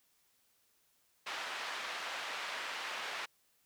pink band-pass noise, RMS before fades -41 dBFS, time 1.26-3.26 s, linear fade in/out 10 ms, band 1000 to 3500 Hz, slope 12 dB/octave, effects white hiss -73 dBFS RMS until 3.65 s

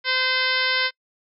harmonic tone, 515 Hz, C5, 28 cents flat, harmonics 1 / 2 / 3 / 4 / 5 / 6 / 7 / 8 / 9 / 10, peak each -33 / -31 / -25 / -24 / -33 / -28 / -30 / -31 / -31 / -30 dBFS, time 0.04-0.91 s, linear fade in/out 50 ms, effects noise-tail reverb RT60 0.1 s tail -26 dB re dry

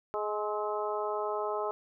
harmonic tone with a mistuned harmonic, 210 Hz, G#3, 19 cents sharp, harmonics 2 / 3 / 4 / 5 / 6, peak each -34 / -36 / -37 / -38 / -39 dBFS, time 0.14-1.71 s, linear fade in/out 0 ms, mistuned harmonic 6, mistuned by +38 cents, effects none

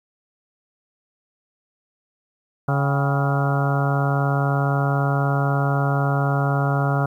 harmonic tone with a mistuned harmonic, 140.3 Hz, C#3, 21 cents sharp, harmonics 1 / 2 / 3 / 4 / 5 / 6 / 7 / 8 / 9 / 10, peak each -19 / -30 / -31 / -30 / -28 / -31 / -33 / -35 / -31 / -30 dBFS, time 2.68-7.06 s, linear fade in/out 5 ms, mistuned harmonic 6, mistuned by -86 cents, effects 9-bit

